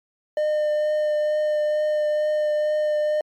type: tone with vibrato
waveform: triangle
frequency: 605 Hz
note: D#5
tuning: 49 cents flat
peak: -17 dBFS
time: 0.37-3.21 s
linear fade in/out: 2 ms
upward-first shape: triangle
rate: 2.2 Hz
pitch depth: 12 cents each way
effects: MP3 64 kbps